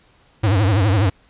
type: tone with vibrato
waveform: square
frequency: 100.9 Hz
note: G#2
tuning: 49 cents flat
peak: -14 dBFS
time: 0.43-1.1 s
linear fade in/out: 10 ms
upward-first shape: triangle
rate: 12 Hz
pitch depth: 210 cents each way
effects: pink hiss -55 dBFS RMS until 1.29 s + resampled to 8000 Hz